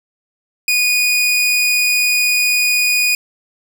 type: tone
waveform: sawtooth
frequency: 2466 Hz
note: D#7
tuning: 16 cents flat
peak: -9 dBFS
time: 0.68-3.15 s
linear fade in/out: 2 ms
effects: none